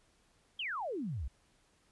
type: exponential sweep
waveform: sine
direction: down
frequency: 3322 to 55 Hz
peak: -35 dBFS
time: 0.59-1.28 s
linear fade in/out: 5 ms
effects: pink hiss -70 dBFS RMS until 1.91 s + resampled to 24000 Hz